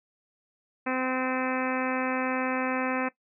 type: harmonic tone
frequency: 257.8 Hz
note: C4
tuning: 26 cents flat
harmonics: 1 / 2 / 3 / 4 / 5 / 6 / 7 / 8 / 9 / 10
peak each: -30 / -33 / -35 / -36 / -37 / -38 / -38 / -39 / -40 / -40 dBFS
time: 0.86-3.09 s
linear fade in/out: 10 ms
effects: noise-tail reverb RT60 0.1 s tail -18 dB re dry